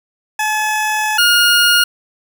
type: tone pair in turn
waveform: 20% pulse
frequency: 857 / 1426.8 Hz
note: A5 / F6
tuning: -46 / +37 cents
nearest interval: major sixth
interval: 883 cents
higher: second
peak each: -10 / -4 dBFS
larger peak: second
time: 0.39-1.18 / 1.18-1.84 s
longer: first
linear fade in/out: 5 ms
effects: none